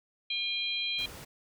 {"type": "harmonic tone", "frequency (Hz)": 805, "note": "G5", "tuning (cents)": 46, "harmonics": [3, 4, 5], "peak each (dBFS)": [-35, -33, -35], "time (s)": [0.3, 1.06], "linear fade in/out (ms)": 5}
{"type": "noise", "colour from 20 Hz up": "pink", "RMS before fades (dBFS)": -46, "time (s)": [0.98, 1.25], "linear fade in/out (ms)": 10}
{"effects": []}